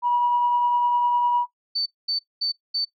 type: tone with tremolo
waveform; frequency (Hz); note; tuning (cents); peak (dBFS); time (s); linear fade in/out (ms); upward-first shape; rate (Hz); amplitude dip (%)
sine; 967; B5; -37; -16; 0.02-1.46; 50; triangle; 9.9; 30
type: tone bursts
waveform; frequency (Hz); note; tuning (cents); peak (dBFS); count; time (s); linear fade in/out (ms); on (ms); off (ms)
sine; 4541; C#8; +41; -22; 4; 1.75-2.85; 10; 110; 220
effects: noise-tail reverb RT60 0.1 s tail -17 dB re dry + tanh soft clip ceiling -12 dBFS